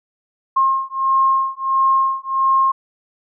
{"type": "beating tone pair", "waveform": "sine", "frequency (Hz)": [1069, 1070.5], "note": ["C6", "C6"], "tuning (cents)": [37, 39], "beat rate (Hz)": 1.5, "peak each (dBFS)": [-17, -17], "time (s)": [0.56, 2.72], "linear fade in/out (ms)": 10, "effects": []}